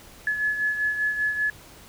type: beating tone pair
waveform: sine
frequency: 1707 / 1712.1 Hz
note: G#6 / A6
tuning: +47 / -48 cents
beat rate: 5.1 Hz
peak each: -23 / -31 dBFS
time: 0.27-1.5 s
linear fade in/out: 2 ms
effects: pink hiss -48 dBFS RMS until 1.88 s